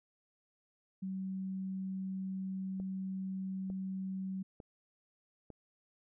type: tone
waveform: sine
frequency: 190 Hz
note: F#3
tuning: 46 cents sharp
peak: -36 dBFS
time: 1.02-4.43 s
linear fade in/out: 10 ms
type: click train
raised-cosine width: 2 ms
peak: -35 dBFS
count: 4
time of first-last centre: 2.8-5.503 s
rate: 1.11 Hz
effects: none